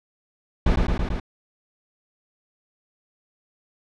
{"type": "noise with echo", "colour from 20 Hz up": "brown", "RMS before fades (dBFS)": -18, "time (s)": [0.66, 0.76], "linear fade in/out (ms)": 5, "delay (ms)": 110, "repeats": 4, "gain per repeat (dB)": -2, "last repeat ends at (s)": 1.2, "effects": ["low-pass 4000 Hz 12 dB/octave"]}